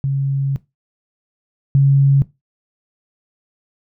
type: tone pair in turn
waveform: sine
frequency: 137.4 / 138.28 Hz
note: C#3 / C#3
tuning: -15 / -4 cents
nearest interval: unison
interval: 11 cents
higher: second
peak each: -15 / -8 dBFS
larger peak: second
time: 0.04-0.56 / 1.75-2.22 s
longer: first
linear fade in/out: 0 ms
effects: noise-tail reverb RT60 0.2 s tail -18 dB re dry